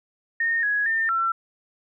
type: tone with pitch steps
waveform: sine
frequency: 1837 / 1670 / 1805 / 1348 Hz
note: A#6 / G#6 / A6 / E6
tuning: -26 / +9 / +44 / +38 cents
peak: -20 dBFS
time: 0.4-1.32 s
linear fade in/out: 5 ms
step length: 230 ms
effects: none